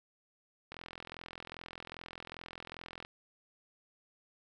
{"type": "click train", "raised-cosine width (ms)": 0.3, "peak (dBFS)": -28, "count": 100, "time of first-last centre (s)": [0.72, 3.049], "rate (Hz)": 42.5, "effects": []}